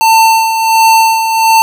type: tone with tremolo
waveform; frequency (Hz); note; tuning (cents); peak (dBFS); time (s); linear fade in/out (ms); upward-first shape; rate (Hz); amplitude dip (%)
square; 896; A5; +31; -4; 0.01-1.62; 0; sine; 1.4; 55
effects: none